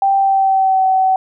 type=tone with pitch glide; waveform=sine; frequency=784 to 758.2 Hz; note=G5 to F#5; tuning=0 to +42 cents; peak=-10 dBFS; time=0.02-1.16 s; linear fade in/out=2 ms; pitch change=-58 cents; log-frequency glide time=0.17-0.85 s; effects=none